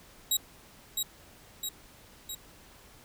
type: tone with echo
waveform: 15% pulse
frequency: 3825 Hz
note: A#7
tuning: 44 cents sharp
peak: -17 dBFS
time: 0.31-0.37 s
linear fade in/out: 5 ms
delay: 660 ms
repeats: 3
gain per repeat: -4 dB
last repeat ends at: 2.35 s
effects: pink hiss -55 dBFS RMS until 3.04 s